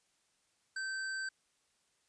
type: tone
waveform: square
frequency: 1551 Hz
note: G6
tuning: 19 cents flat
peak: -37 dBFS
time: 0.76-1.29 s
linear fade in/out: 5 ms
effects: white hiss -75 dBFS RMS until 2.08 s + resampled to 22050 Hz